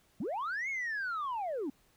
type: linear two-way sweep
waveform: sine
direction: up then down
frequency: 157.7 to 2217 to 248.8 Hz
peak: -31 dBFS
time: 0.2-1.7 s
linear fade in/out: 5 ms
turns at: 0.69 s
effects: tanh soft clip ceiling -31 dBFS + pink hiss -68 dBFS RMS until 1.96 s